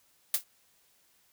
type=noise with exponential decay; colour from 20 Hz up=blue; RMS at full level=-22 dBFS; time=0.34-0.44 s; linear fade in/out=2 ms; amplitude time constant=21 ms; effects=white hiss -67 dBFS RMS until 1.32 s